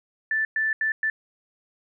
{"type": "tone bursts at uneven times", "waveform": "sine", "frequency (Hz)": 1761, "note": "A6", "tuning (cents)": 1, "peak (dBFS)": -21, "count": 4, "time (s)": [[0.31, 0.45], [0.56, 0.73], [0.81, 0.92], [1.03, 1.1]], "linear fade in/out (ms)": 2, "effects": []}